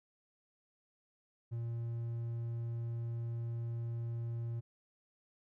triangle tone, 116.7 Hz, A#2, 2 cents sharp, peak -34 dBFS, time 1.51-4.61 s, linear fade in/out 20 ms, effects none

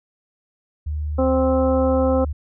sine tone with pitch glide, 75.4 to 74.36 Hz, D2 to D2, +46 to +22 cents, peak -22 dBFS, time 0.86-2.33 s, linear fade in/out 10 ms, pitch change -24 cents, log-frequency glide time 1.13-1.28 s
harmonic tone, 261.7 Hz, C4, in tune, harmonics 1 / 2 / 3 / 4 / 5, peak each -20 / -18 / -28 / -32 / -31 dBFS, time 1.18-2.25 s, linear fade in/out 10 ms
effects none

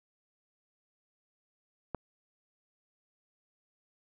click, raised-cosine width 1 ms, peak -20 dBFS, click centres 1.947 s, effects none

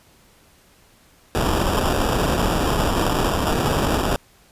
pink noise with sample-and-hold, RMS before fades -20 dBFS, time 1.35-4.16 s, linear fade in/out 0 ms, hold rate 2100 Hz, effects pink hiss -54 dBFS RMS until 4.51 s + resampled to 32000 Hz

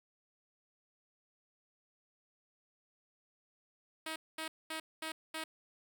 5% pulse tone bursts, 317.9 Hz, D#4, 37 cents sharp, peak -27 dBFS, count 5, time 4.06-5.44 s, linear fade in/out 5 ms, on 100 ms, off 220 ms, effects none

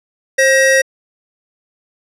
square tone pair together, 532 / 1896 Hz, C5 / A#6, +29 / +29 cents, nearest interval octave + minor seventh, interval 2200 cents, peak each -12 dBFS, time 0.38-0.82 s, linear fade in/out 10 ms, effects low-pass 9000 Hz 12 dB/octave

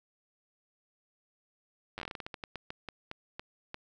slowing click train, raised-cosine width 0.3 ms, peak -23 dBFS, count 19, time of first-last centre 1.98-3.744 s, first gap 9 ms, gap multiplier 1.24, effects none

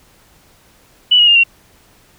sine tone with pitch steps, 2960 / 2887 / 2817 / 2747 Hz, F#7 / F#7 / F7 / F7, 0 / -43 / +14 / -29 cents, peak -6 dBFS, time 1.11-1.438 s, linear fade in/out 10 ms, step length 82 ms, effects pink hiss -50 dBFS RMS until 2.18 s

